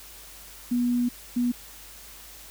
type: tone bursts at uneven times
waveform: sine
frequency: 243.2 Hz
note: B3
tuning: 26 cents flat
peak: -21 dBFS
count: 2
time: 0.71-1.09 / 1.36-1.52 s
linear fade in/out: 10 ms
effects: added 50 Hz sine -52 dBFS peak until 2.5 s + white hiss -46 dBFS RMS until 2.5 s